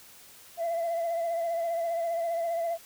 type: tone with vibrato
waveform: sine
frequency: 674 Hz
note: E5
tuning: 38 cents sharp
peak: -25 dBFS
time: 0.57-2.78 s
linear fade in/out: 50 ms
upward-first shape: sine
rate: 15 Hz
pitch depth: 37 cents each way
effects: tanh soft clip ceiling -25 dBFS + white hiss -52 dBFS RMS until 2.85 s

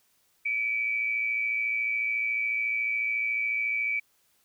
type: tone pair together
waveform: sine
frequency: 2292 / 2406 Hz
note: D7 / D7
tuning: -43 / +41 cents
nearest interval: minor second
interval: 84 cents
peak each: -26 / -34 dBFS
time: 0.45-4 s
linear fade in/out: 10 ms
effects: white hiss -68 dBFS RMS until 4.44 s

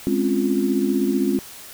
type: chord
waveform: sine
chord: Db major seventh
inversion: second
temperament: equal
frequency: 207.7 / 261.6 / 277.2 / 349.2 Hz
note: Ab3 / C4 / Db4 / F4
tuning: 0 / 0 / 0 / 0 cents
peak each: -23 dBFS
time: 0.07-1.39 s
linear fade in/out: 0 ms
effects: white hiss -40 dBFS RMS until 1.73 s

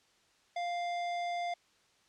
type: tone with tanh clipping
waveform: sine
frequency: 698.5 Hz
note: F5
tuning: in tune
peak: -35 dBFS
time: 0.56-1.54 s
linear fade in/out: 5 ms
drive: 17 dB
effects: white hiss -68 dBFS RMS until 2.08 s + low-pass 6000 Hz 12 dB/octave

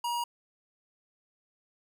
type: tone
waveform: square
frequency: 953 Hz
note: A#5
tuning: 38 cents sharp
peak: -30 dBFS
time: 0.04-0.24 s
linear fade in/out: 5 ms
effects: none

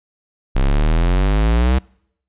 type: exponential sweep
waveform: square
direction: up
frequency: 32.04 to 66.4 Hz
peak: -13 dBFS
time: 0.55-1.79 s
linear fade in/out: 10 ms
effects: noise-tail reverb RT60 0.7 s tail -26 dB re dry + resampled to 8000 Hz

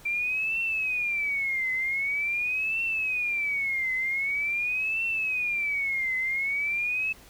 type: tone with vibrato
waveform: sine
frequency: 2349 Hz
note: D7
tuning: in tune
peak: -25 dBFS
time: 0.05-7.13 s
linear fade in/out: 10 ms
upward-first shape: triangle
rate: 0.45 Hz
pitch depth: 250 cents each way
effects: pink hiss -52 dBFS RMS until 7.29 s

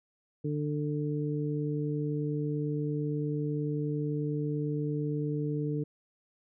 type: harmonic tone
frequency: 148.5 Hz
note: D3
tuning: 20 cents sharp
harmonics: 1 / 2 / 3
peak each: -31 / -34 / -36 dBFS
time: 0.44-5.84 s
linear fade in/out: 10 ms
effects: none

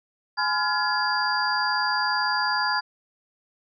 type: tone cluster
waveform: sine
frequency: 839 / 1017 / 1403 / 1693 / 4763 Hz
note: G#5 / C6 / F6 / G#6 / D8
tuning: +17 / -50 / +8 / +33 / +24 cents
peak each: -28 dBFS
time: 0.37-2.81 s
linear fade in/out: 20 ms
effects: none

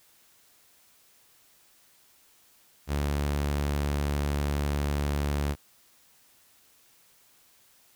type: tone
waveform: sawtooth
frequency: 72.2 Hz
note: D2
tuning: 29 cents flat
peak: -22 dBFS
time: 2.87-5.56 s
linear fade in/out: 50 ms
effects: white hiss -61 dBFS RMS until 7.95 s

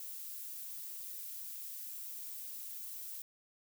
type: noise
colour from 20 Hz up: violet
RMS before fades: -45 dBFS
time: 0-3.22 s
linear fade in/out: 2 ms
effects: none

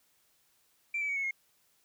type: tone with pitch steps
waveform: sine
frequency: 2349 / 2298 / 2248 / 2199 / 2152 Hz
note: D7 / D7 / C#7 / C#7 / C7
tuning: 0 / -38 / +24 / -14 / +48 cents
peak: -29 dBFS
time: 0.94-1.31 s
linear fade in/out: 5 ms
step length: 74 ms
effects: tanh soft clip ceiling -26 dBFS + white hiss -70 dBFS RMS until 1.84 s

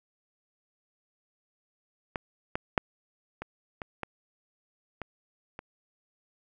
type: clicks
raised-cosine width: 0.5 ms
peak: -16 / -14 / -7 / -21 / -21 / -18 / -21 / -24 dBFS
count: 8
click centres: 2.158 / 2.555 / 2.778 / 3.42 / 3.818 / 4.033 / 5.017 / 5.591 s
effects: none

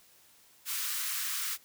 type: high-pass noise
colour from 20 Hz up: white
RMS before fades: -34 dBFS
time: 0.65-1.58 s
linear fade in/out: 50 ms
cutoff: 1100 Hz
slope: 48 dB/octave
effects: white hiss -61 dBFS RMS until 1.64 s

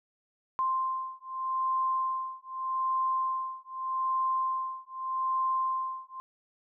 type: beating tone pair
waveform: sine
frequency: 1046.5 / 1047.32 Hz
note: C6 / C6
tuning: 0 / +1 cents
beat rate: 0.82 Hz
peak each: -31 dBFS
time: 0.59-6.2 s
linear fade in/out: 0 ms
effects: none

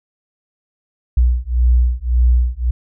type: beating tone pair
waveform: sine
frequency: 60 / 61.8 Hz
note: B1 / B1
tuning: -49 / +2 cents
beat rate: 1.8 Hz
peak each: -14 dBFS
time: 1.17-2.71 s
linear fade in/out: 5 ms
effects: none

